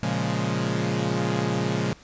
sawtooth chord, Bb minor seventh, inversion none, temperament equal, 116.54 / 138.59 / 174.61 / 207.7 Hz, Bb2 / Db3 / F3 / Ab3, 0 / 0 / 0 / 0 cents, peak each -25 dBFS, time 0.03-1.93 s, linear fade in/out 0 ms, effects pink hiss -51 dBFS RMS until 2.03 s + resampled to 16000 Hz

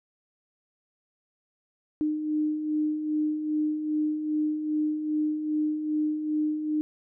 sine beating tone pair, 302.8 / 305.3 Hz, D#4 / D#4, -47 / -33 cents, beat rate 2.5 Hz, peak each -34 / -25 dBFS, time 2.01-6.81 s, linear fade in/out 0 ms, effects none

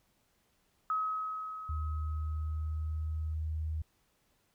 sine tone with exponential decay, 1275 Hz, D#6, 42 cents sharp, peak -28 dBFS, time 0.9-3.34 s, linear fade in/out 1 ms, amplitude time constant 530 ms
sine tone with pitch glide, 77.7 to 78.51 Hz, D#2 to D#2, -2 to +16 cents, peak -32 dBFS, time 1.69-3.82 s, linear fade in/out 5 ms, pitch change +18 cents, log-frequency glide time 1.93-3.16 s
effects pink hiss -73 dBFS RMS until 4.54 s

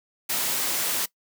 white noise, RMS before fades -26 dBFS, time 0.29-1.06 s, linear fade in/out 10 ms, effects noise-tail reverb RT60 0.1 s tail -20 dB re dry + high-pass 150 Hz 12 dB/octave

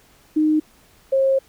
sine tone pair in turn, 308.3 / 536.9 Hz, D#4 / C5, -16 / +45 cents, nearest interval minor seventh, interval 961 cents, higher second, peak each -14 / -14 dBFS, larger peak neither, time 0.36-0.6 / 1.12-1.39 s, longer second, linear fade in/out 10 ms, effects pink hiss -54 dBFS RMS until 1.48 s

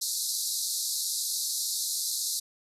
pink band-pass noise, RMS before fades -31 dBFS, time 0.01-2.4 s, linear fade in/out 10 ms, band 3900 to 13000 Hz, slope 96 dB/octave, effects none

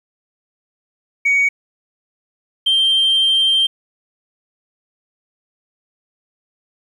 sine tone pair in turn, 2244 / 3154 Hz, C#7 / G7, +21 / +10 cents, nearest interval tritone, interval 589 cents, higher second, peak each -10 dBFS, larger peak neither, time 1.25-1.49 / 2.66-3.67 s, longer second, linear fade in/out 10 ms, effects tanh soft clip ceiling -9 dBFS + 8-bit

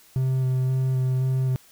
triangle tone with vibrato, 130 Hz, C3, 11 cents flat, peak -18 dBFS, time 0.16-1.56 s, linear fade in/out 0 ms, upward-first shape square, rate 1.9 Hz, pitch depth 11 cents each way, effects white hiss -54 dBFS RMS until 1.71 s

